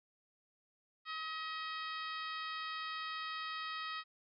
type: harmonic tone with a mistuned harmonic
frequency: 635 Hz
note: D#5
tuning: 35 cents sharp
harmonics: 2 / 3 / 4 / 5 / 6 / 7 / 8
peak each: -42 / -46 / -50 / -50 / -50 / -53 / -55 dBFS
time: 1.05-4.04 s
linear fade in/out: 50 ms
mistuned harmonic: 8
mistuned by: -26 cents
effects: none